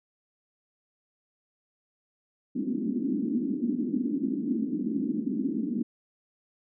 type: band-pass noise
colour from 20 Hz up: white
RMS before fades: -29 dBFS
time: 2.55-5.83 s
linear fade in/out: 10 ms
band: 210 to 300 Hz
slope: 48 dB/octave
effects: none